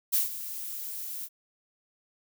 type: noise with ADSR envelope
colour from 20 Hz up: violet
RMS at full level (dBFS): -23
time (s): 0.12-1.29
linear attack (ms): 24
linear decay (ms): 140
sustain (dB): -14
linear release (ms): 51
effects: none